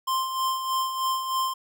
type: tone with tremolo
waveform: square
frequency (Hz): 1048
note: C6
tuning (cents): +2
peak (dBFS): -23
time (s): 0.07-1.54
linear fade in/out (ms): 10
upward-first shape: sine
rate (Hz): 3.2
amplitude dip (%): 55
effects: none